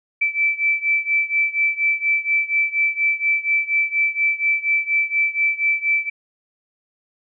sine beating tone pair, 2321 / 2325.2 Hz, D7 / D7, -21 / -18 cents, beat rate 4.2 Hz, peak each -19 / -21 dBFS, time 0.21-6.1 s, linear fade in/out 10 ms, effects none

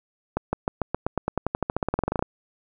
accelerating click train, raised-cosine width 1 ms, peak -9 dBFS, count 24, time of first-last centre 0.37-2.225 s, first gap 160 ms, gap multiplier 0.93, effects none

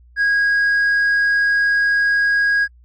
sine tone with tanh clipping, 1644 Hz, G#6, 18 cents flat, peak -14 dBFS, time 0.16-2.68 s, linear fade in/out 50 ms, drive 2 dB, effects added 60 Hz sine -45 dBFS peak until 2.84 s + AAC 48 kbps

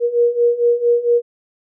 sine beating tone pair, 473.6 / 478 Hz, A#4 / A#4, +27 / +43 cents, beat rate 4.4 Hz, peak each -17 / -14 dBFS, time 0-1.22 s, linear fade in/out 50 ms, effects none

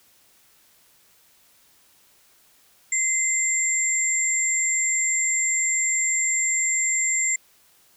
sine tone pair together, 2067 / 7366 Hz, C7 / A#8, -22 / -22 cents, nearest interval octave + minor seventh, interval 2200 cents, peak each -25 / -21 dBFS, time 2.92-7.36 s, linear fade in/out 5 ms, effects white hiss -58 dBFS RMS until 7.96 s

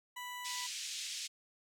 20% pulse tone, 987.8 Hz, B5, in tune, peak -37 dBFS, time 0.16-0.67 s, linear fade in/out 10 ms
white band-pass noise, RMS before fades -42 dBFS, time 0.44-1.28 s, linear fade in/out 20 ms, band 2400 to 7300 Hz, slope 24 dB/octave
effects none

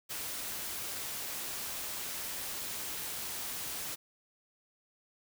white noise, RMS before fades -39 dBFS, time 0.09-3.96 s, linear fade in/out 20 ms, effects none

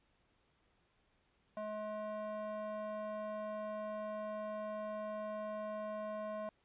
square tone with band-pass filter, 212.9 Hz, G#3, 43 cents sharp, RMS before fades -42 dBFS, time 1.57-6.49 s, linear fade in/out 0 ms, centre 780 Hz, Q 3.8, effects pink hiss -75 dBFS RMS until 6.64 s + resampled to 8000 Hz

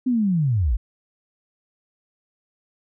sine linear sweep, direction down, 261.6 to 43.65 Hz, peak -17 dBFS, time 0.06-0.77 s, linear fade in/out 10 ms, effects none

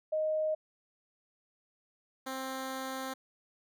sine / 10% pulse tone pair in turn, 622.3 / 263.6 Hz, D#5 / C4, 0 / +13 cents, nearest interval octave + minor third, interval 1487 cents, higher first, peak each -28 dBFS, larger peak neither, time 0.12-0.55 / 2.26-3.14 s, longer second, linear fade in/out 10 ms, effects none

